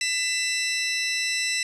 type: tone pair together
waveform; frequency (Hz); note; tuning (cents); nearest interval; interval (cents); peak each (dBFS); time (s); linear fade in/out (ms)
20% pulse; 1998.9 / 2665; B6 / E7; +20 / +18; perfect fourth; 498; -21 / -22; 0.01-1.63; 2
effects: resampled to 24000 Hz + 9-bit